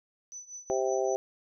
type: tone with tremolo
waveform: sine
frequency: 5990 Hz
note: F#8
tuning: 20 cents sharp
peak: -38 dBFS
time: 0.32-1.15 s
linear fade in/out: 0 ms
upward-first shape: triangle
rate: 5.3 Hz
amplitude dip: 90%
type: harmonic tone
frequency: 130.81 Hz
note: C3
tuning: in tune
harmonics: 3 / 4 / 5 / 6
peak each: -29 / -31 / -32 / -35 dBFS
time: 0.7-1.16 s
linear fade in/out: 0 ms
effects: none